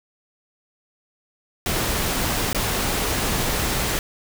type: noise with dropouts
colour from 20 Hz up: pink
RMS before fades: -23 dBFS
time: 1.66-3.99 s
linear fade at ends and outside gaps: 1 ms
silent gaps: 2.53-2.547 s
effects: none